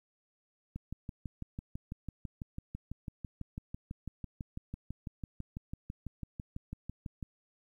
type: click train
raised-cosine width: 5 ms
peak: -27 dBFS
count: 40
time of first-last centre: 0.76-7.228 s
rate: 6.03 Hz
effects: 11-bit